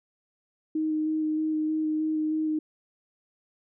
sine tone with vibrato, 311.1 Hz, D#4, in tune, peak -24 dBFS, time 0.75-2.59 s, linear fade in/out 5 ms, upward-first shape square, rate 3.2 Hz, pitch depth 10 cents each way, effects none

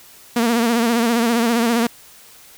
sawtooth tone with vibrato, 233.1 Hz, A#3, in tune, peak -11 dBFS, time 0.36-1.87 s, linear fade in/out 5 ms, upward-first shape sine, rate 15 Hz, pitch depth 64 cents each way, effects white hiss -45 dBFS RMS until 2.57 s

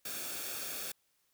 white noise with comb filter, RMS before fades -40 dBFS, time 0.05-0.92 s, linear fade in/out 5 ms, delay 1 ms, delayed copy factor -0.55, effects white hiss -75 dBFS RMS until 1.33 s

